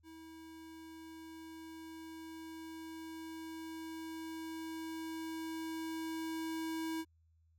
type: tone with level ramp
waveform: square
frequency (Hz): 322.7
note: E4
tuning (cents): -37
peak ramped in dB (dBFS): -52 to -37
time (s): 0.03-7.05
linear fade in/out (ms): 50
effects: added 81 Hz sine -67 dBFS peak until 7.58 s